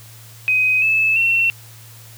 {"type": "tone with pitch steps", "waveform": "sine", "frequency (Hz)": [2515, 2611, 2711], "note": ["D#7", "E7", "E7"], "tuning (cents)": [18, -17, 48], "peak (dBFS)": -13, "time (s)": [0.48, 1.5], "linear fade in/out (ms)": 0, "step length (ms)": 340, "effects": ["added 113 Hz sine -41 dBFS peak until 2.17 s", "white hiss -44 dBFS RMS until 2.17 s"]}